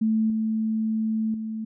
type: tone with level steps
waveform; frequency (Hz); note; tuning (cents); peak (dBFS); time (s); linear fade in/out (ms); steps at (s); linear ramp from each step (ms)
sine; 220; A3; 0; -19 / -22 / -28; 0.01-1.65; 10; 0.3 / 1.34; 2
effects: none